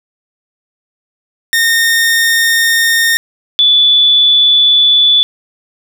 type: tone pair in turn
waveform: sawtooth / sine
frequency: 1835 / 3464 Hz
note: A#6 / A7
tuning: -28 / -28 cents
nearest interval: major seventh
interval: 1100 cents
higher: second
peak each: -5 dBFS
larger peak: neither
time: 1.53-3.17 / 3.59-5.23 s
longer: neither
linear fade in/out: 0 ms
effects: none